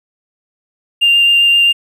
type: tone with vibrato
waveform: triangle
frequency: 2794 Hz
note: F7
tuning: in tune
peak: -4 dBFS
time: 1.01-1.73 s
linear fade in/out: 20 ms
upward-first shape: triangle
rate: 7.6 Hz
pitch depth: 10 cents each way
effects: tanh soft clip ceiling -4 dBFS